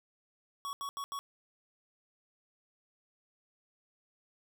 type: tone bursts at uneven times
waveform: square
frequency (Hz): 1119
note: C#6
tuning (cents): +16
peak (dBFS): -37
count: 4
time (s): 0.65-0.73 / 0.81-0.89 / 0.97-1.04 / 1.12-1.19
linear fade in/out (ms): 0
effects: none

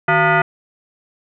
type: tone with frequency modulation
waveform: sine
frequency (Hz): 375.6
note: F#4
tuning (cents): +26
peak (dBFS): -11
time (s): 0.08-0.42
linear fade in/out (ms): 5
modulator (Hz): 532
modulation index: 3.1
effects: none

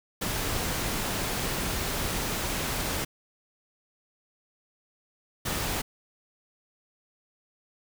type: noise bursts at uneven times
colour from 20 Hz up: pink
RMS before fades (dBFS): -30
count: 2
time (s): 0.21-3.05 / 5.45-5.82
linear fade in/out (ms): 10
effects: none

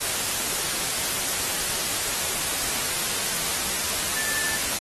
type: tone in noise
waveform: sine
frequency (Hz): 1760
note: A6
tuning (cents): 0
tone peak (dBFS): -31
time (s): 4.15-4.58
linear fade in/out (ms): 20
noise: white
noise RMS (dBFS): -26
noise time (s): 0-4.79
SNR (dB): -8
effects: AAC 32 kbps

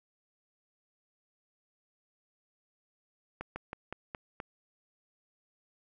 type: slowing click train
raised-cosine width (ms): 0.5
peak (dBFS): -23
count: 6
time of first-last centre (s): 3.41-4.402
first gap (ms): 150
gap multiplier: 1.14
effects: none

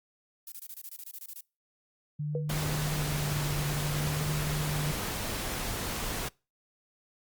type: noise bursts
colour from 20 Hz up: violet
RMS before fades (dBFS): -42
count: 13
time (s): 0.47-1.408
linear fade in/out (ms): 2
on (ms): 50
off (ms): 24
type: tone with vibrato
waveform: sine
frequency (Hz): 148.4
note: D3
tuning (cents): +18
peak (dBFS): -30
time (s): 2.19-4.92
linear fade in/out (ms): 10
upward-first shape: sine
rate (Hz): 0.56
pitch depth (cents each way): 27
type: tone with exponential decay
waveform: sine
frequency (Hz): 485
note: B4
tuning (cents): -31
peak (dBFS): -27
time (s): 2.35-2.5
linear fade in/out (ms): 2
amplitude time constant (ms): 32
type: noise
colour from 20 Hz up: pink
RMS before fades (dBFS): -34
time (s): 2.49-6.29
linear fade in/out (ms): 10
effects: noise-tail reverb RT60 0.3 s tail -25 dB re dry + Opus 48 kbps

